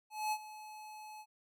square tone with ADSR envelope, 856 Hz, A5, 48 cents flat, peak -32 dBFS, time 0.1-1.26 s, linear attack 220 ms, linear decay 57 ms, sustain -16 dB, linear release 57 ms, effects none

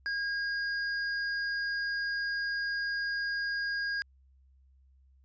square tone, 1629 Hz, G#6, 34 cents flat, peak -31 dBFS, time 0.06-4.02 s, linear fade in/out 0 ms, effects added 66 Hz sine -59 dBFS peak until 5.24 s + resampled to 16000 Hz

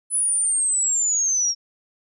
sine linear sweep, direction down, 10070 to 5500 Hz, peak -18 dBFS, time 0.1-1.55 s, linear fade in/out 50 ms, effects none

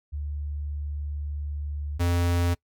sine / square tone pair in turn, 73.1 / 86.93 Hz, D2 / F2, -7 / -7 cents, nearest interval minor third, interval 300 cents, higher second, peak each -29 / -22 dBFS, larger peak second, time 0.12-1.99 / 1.99-2.55 s, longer first, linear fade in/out 20 ms, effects noise-tail reverb RT60 0.1 s tail -23 dB re dry

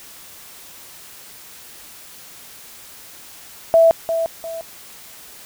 sine tone with echo, 659.3 Hz, E5, in tune, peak -8 dBFS, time 3.74-3.91 s, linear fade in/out 0 ms, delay 350 ms, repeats 2, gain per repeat -9 dB, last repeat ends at 4.61 s, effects white hiss -41 dBFS RMS until 5.45 s

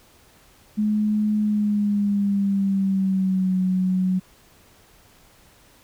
sine tone with pitch glide, 211.7 to 185.36 Hz, G#3 to F#3, +33 to +3 cents, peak -18 dBFS, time 0.77-4.2 s, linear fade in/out 20 ms, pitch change -230 cents, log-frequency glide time 1.39-3.57 s, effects pink hiss -54 dBFS RMS until 5.83 s

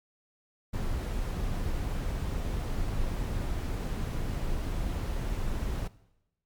brown noise, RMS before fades -31 dBFS, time 0.73-5.88 s, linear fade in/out 10 ms, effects noise-tail reverb RT60 0.9 s tail -19 dB re dry + MP3 96 kbps

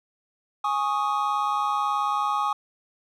triangle chord, Ab suspended fourth, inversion none, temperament just, 830.6 / 1107.5 / 1245.9 Hz, Ab5 / Db6 / Eb6, 0 / -2 / +2 cents, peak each -25 dBFS, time 0.64-2.53 s, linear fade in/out 5 ms, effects none

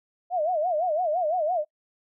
sine tone with vibrato, 666 Hz, E5, 18 cents sharp, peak -22 dBFS, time 0.3-1.65 s, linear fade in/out 50 ms, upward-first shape sine, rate 5.9 Hz, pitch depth 190 cents each way, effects noise-tail reverb RT60 0.1 s tail -22 dB re dry

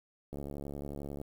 click train, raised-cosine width 2 ms, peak -28 dBFS, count 64, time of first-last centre 0.33-1.215 s, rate 71.2 Hz, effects 9-bit

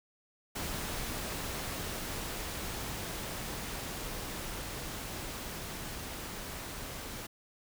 pink noise with level ramp, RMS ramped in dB -37 to -42 dBFS, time 0.55-7.27 s, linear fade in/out 10 ms, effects none

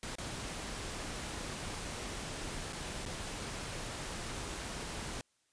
pink noise with dropouts, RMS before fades -41 dBFS, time 0.03-5.21 s, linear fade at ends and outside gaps 0 ms, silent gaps 0.154-0.184 / 2.725-2.731 / 3.053-3.061 s, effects white hiss -75 dBFS RMS until 5.52 s + resampled to 22050 Hz

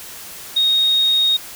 triangle tone, 3732 Hz, A#7, 1 cent sharp, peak -9 dBFS, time 0.56-1.37 s, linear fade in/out 10 ms, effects tanh soft clip ceiling -11 dBFS + white hiss -35 dBFS RMS until 1.55 s

